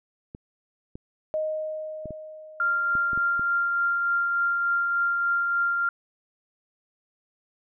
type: clicks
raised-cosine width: 3 ms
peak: -25 dBFS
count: 8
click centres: 0.349 / 0.955 / 2.057 / 2.107 / 2.953 / 3.132 / 3.176 / 3.395 s
type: tone with exponential decay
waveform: sine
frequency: 622.3 Hz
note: D#5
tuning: in tune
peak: -23 dBFS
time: 1.34-3.87 s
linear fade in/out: 0 ms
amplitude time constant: 550 ms
type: tone with tremolo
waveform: sine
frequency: 1391 Hz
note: F6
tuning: 7 cents flat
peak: -20 dBFS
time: 2.6-5.89 s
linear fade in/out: 2 ms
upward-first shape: triangle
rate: 3.4 Hz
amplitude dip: 30%
effects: none